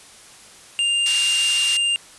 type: tone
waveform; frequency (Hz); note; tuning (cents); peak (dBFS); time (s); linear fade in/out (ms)
square; 2800; F7; +4; -18; 0.79-1.96; 0
type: band-pass noise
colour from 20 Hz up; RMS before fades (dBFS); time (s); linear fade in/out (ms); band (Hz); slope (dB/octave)
pink; -27; 1.06-1.77; 2; 3000 to 10000; 12
effects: white hiss -45 dBFS RMS until 2.18 s + resampled to 24000 Hz